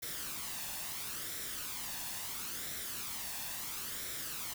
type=noise with flanger; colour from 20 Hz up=white; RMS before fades=-41 dBFS; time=0.02-4.54 s; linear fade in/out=10 ms; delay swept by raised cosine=0.53 to 1.15 ms; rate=0.74 Hz; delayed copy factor=+0.5; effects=none